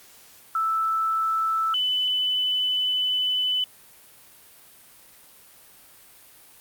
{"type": "tone pair in turn", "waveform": "sine", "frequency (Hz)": [1318, 3004], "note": ["E6", "F#7"], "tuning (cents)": [-1, 26], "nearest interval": "octave + major second", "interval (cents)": 1427, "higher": "second", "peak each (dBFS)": [-21, -21], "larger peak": "neither", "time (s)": [[0.55, 1.74], [1.74, 3.64]], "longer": "second", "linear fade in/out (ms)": 2, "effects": ["white hiss -51 dBFS RMS until 6.6 s", "Opus 48 kbps"]}